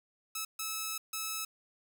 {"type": "tone bursts at uneven times", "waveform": "5% pulse", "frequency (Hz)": 1299, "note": "E6", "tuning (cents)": -26, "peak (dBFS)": -23, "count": 3, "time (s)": [[0.35, 0.45], [0.59, 0.98], [1.13, 1.45]], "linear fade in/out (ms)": 5, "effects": []}